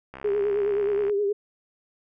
click train, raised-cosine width 0.5 ms, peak -24 dBFS, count 65, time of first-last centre 0.14-1.097 s, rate 66.9 Hz
sine tone with vibrato, 407 Hz, G#4, 35 cents flat, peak -21 dBFS, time 0.24-1.33 s, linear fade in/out 10 ms, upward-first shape sine, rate 9.5 Hz, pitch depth 51 cents each way
effects none

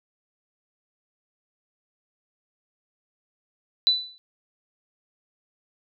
sine tone with exponential decay, 3983 Hz, B7, 14 cents sharp, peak -13 dBFS, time 3.87-4.18 s, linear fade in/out 0 ms, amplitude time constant 67 ms, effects none

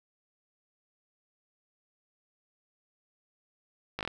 slowing click train, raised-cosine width 0.3 ms, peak -17 dBFS, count 5, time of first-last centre 3.99-4.076 s, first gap 18 ms, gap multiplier 1.12, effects 8-bit

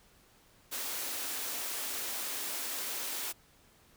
white high-pass noise, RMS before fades -37 dBFS, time 0.71-3.33 s, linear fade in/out 20 ms, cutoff 230 Hz, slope 96 dB/octave, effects pink hiss -63 dBFS RMS until 3.96 s

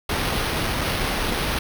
pink noise with sample-and-hold, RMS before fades -24 dBFS, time 0.09-1.59 s, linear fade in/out 5 ms, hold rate 7350 Hz, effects none

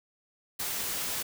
white noise, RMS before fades -33 dBFS, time 0.59-1.23 s, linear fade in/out 10 ms, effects none

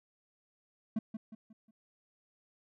triangle tone with echo, 220 Hz, A3, in tune, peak -27 dBFS, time 0.96-0.99 s, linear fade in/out 5 ms, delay 180 ms, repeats 4, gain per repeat -8 dB, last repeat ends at 1.71 s, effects none

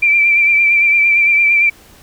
sine tone with vibrato, 2349 Hz, D7, in tune, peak -8 dBFS, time 0.02-1.7 s, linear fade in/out 10 ms, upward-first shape triangle, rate 8.8 Hz, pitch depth 42 cents each way, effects pink hiss -44 dBFS RMS until 2.02 s

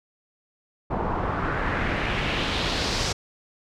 pink noise with low-pass filter sweep, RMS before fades -26 dBFS, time 0.9-3.13 s, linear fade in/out 10 ms, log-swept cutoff 870 to 5900 Hz, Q 1.9, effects none

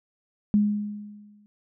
sine tone with exponential decay, 207.7 Hz, G#3, in tune, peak -15 dBFS, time 0.54-1.46 s, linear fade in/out 0 ms, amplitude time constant 200 ms, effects none

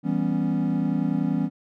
triangle chord, C# half-diminished seventh, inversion first, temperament equal, 164.81 / 196 / 246.9 / 277.2 Hz, E3 / G3 / B3 / C#4, 0 / 0 / 0 / 0 cents, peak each -25 dBFS, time 0.03-1.5 s, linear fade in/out 50 ms, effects none

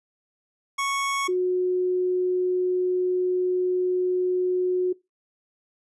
25% pulse / sine tone pair in turn, 1107 / 364.6 Hz, C#6 / F#4, -3 / -25 cents, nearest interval octave + perfect fifth, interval 1922 cents, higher first, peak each -20 dBFS, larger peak neither, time 0.78-1.28 / 1.28-4.93 s, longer second, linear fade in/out 10 ms, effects noise-tail reverb RT60 0.2 s tail -20 dB re dry + resampled to 24000 Hz

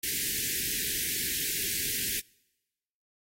white band-stop noise, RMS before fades -31 dBFS, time 0.03-2.2 s, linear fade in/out 5 ms, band 450 to 1600 Hz, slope 96 dB/octave, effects noise-tail reverb RT60 1.0 s tail -26 dB re dry + AAC 48 kbps

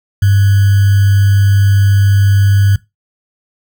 sine tone with sample-and-hold, 99.2 Hz, G2, 21 cents sharp, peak -6 dBFS, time 0.22-2.76 s, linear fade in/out 5 ms, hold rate 1575 Hz, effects noise-tail reverb RT60 0.2 s tail -19 dB re dry

